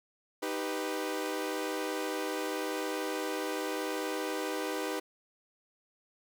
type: chord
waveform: sawtooth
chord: Eb augmented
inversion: none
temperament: equal with one note detuned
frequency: 311.1 / 392 / 496.7 Hz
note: Eb4 / G4 / B4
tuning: 0 / 0 / +10 cents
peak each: -33 dBFS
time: 0.42-5 s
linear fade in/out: 10 ms
effects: none